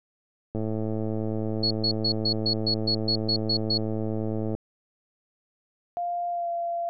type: click train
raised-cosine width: 2 ms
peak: -17 dBFS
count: 437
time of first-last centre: 0.55-4.55 s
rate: 109 Hz
type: tone bursts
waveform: sine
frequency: 4360 Hz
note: C#8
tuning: 29 cents flat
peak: -22 dBFS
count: 11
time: 1.63-3.777 s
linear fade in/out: 5 ms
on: 77 ms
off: 130 ms
type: tone with pitch glide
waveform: sine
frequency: 698.5 to 685.7 Hz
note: F5 to F5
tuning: 0 to -32 cents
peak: -26 dBFS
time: 5.97-6.89 s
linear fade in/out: 0 ms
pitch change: -32 cents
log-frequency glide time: 6.3-6.49 s
effects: none